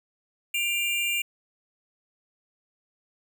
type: tone pair together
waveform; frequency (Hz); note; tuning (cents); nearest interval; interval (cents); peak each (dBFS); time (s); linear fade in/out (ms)
square; 2381 / 2794; D7 / F7; +23 / 0; minor third; 277; -28; 0.54-1.22; 5
effects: none